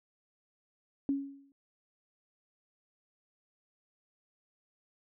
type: tone with exponential decay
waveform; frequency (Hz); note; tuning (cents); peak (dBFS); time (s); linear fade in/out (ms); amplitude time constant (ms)
sine; 277.2; C#4; 0; -25; 1.09-1.52; 1; 93
effects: none